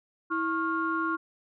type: tone cluster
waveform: sine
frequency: 325.9 / 1093 / 1404 Hz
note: E4 / C#6 / F6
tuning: -20 / -25 / +9 cents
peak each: -30 dBFS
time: 0.3-1.17 s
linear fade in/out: 20 ms
effects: tanh soft clip ceiling -16 dBFS